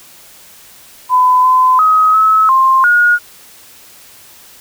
sine tone with pitch steps, 1007 / 1020 / 1266 / 1292 / 1055 / 1440 Hz, B5 / C6 / D#6 / E6 / C6 / F#6, +33 / -44 / +30 / -35 / +14 / -47 cents, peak -6 dBFS, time 1.09-3.19 s, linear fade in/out 50 ms, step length 350 ms, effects white hiss -40 dBFS RMS until 4.6 s

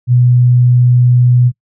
sine tone, 123.4 Hz, B2, 1 cent flat, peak -5 dBFS, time 0.07-1.52 s, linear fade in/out 50 ms, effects noise-tail reverb RT60 0.1 s tail -25 dB re dry

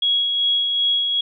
sine tone with tremolo, 3322 Hz, G#7, in tune, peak -15 dBFS, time 0.02-1.21 s, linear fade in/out 5 ms, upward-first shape sine, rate 2.6 Hz, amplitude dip 35%, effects none

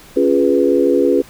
sine chord, C# dominant seventh, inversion none, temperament equal, 277.2 / 349.2 / 415.3 / 493.9 Hz, C#4 / E#4 / G#4 / B4, 0 / 0 / 0 / 0 cents, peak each -16 dBFS, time 0.16-1.22 s, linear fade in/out 10 ms, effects pink hiss -42 dBFS RMS until 1.29 s

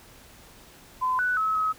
sine tone with pitch steps, 1020 / 1486 / 1291 / 1277 Hz, C6 / F#6 / E6 / D#6, -44 / +7 / -37 / +45 cents, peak -22 dBFS, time 1.01-1.73 s, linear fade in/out 20 ms, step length 180 ms, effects pink hiss -51 dBFS RMS until 1.78 s

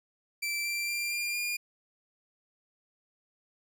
sawtooth tone with pitch steps, 2336 / 2356 / 2377 / 2398 / 2418 Hz, D7 / D7 / D7 / D7 / D7, -10 / +5 / +20 / +36 / +50 cents, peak -27 dBFS, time 0.42-1.57 s, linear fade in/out 10 ms, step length 230 ms, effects none

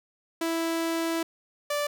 sawtooth tone pair in turn, 329.9 / 585.1 Hz, E4 / D5, +1 / -7 cents, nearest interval minor seventh, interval 992 cents, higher second, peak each -22 / -22 dBFS, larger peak neither, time 0.41-1.23 / 1.7-1.87 s, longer first, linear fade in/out 5 ms, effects none

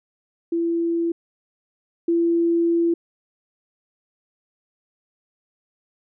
sine tone pair in turn, 336.4 / 337.7 Hz, E4 / E4, +35 / +42 cents, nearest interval unison, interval 7 cents, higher second, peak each -19 / -16 dBFS, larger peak second, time 0.52-1.12 / 2.08-2.94 s, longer second, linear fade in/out 5 ms, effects none

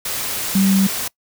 sine tone in noise, 193.8 Hz, G3, 20 cents flat, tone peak -12 dBFS, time 0.55-0.87 s, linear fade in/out 5 ms, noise white, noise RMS -24 dBFS, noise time 0.05-1.08 s, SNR +9 dB, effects noise-tail reverb RT60 0.1 s tail -23 dB re dry

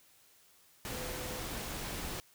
sine tone in noise, 505 Hz, B4, 39 cents sharp, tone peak -45 dBFS, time 0.92-1.4 s, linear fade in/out 0 ms, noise pink, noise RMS -40 dBFS, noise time 0.85-2.2 s, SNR -8 dB, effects white hiss -64 dBFS RMS until 2.34 s

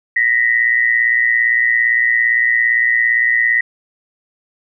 sine tone pair together, 1864.7 / 1982.3 Hz, A#6 / B6, 0 / +6 cents, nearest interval minor second, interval 106 cents, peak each -14 dBFS, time 0.16-3.61 s, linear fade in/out 5 ms, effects none

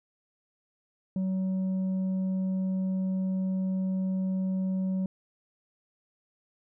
sine tone with tanh clipping, 188.3 Hz, F#3, 31 cents sharp, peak -27 dBFS, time 1.16-5.06 s, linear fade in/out 2 ms, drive 4 dB, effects none

